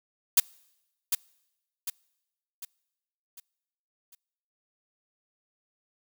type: noise with echo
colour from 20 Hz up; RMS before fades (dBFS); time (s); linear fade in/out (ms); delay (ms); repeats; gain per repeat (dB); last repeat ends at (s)
blue; -18; 0.37-0.4; 5; 750; 5; -7; 4.15
effects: noise-tail reverb RT60 1.0 s tail -26 dB re dry